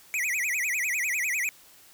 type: tone with vibrato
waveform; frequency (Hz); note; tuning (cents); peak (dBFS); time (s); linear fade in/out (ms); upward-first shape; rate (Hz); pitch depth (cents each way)
square; 2209; C#7; -7; -26; 0.14-1.49; 0; sine; 10; 260
effects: white hiss -54 dBFS RMS until 1.93 s